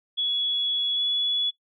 sine tone with pitch glide, 3376 to 3401 Hz, G#7 to G#7, +28 to +40 cents, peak -22 dBFS, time 0.17-1.51 s, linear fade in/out 20 ms, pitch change +12 cents, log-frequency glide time 0.95-1 s, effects noise-tail reverb RT60 0.1 s tail -19 dB re dry

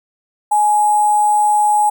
sine tone with sample-and-hold, 839 Hz, G#5, 17 cents sharp, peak -10 dBFS, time 0.51-1.9 s, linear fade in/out 10 ms, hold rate 8820 Hz, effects none

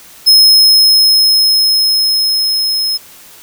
45% pulse tone with level ramp, 5160 Hz, E8, 38 cents flat, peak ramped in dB -3 to -13 dBFS, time 0.26-2.98 s, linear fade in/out 20 ms, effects white hiss -38 dBFS RMS until 3.42 s

